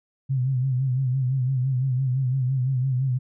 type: tone with vibrato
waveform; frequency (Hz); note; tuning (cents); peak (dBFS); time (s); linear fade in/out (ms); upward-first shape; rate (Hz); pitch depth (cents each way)
sine; 130; C3; -11; -20; 0.29-3.19; 20; sine; 5.9; 78
effects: none